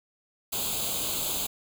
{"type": "noise with comb filter", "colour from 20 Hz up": "white", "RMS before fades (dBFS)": -30, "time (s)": [0.52, 1.47], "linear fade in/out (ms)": 10, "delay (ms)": 0.27, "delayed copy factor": 0.85, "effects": []}